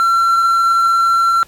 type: tone with quantisation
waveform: triangle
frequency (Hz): 1357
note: E6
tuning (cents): +50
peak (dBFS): -8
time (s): 0-1.43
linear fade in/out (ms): 0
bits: 6
effects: pink hiss -46 dBFS RMS until 1.47 s + MP3 64 kbps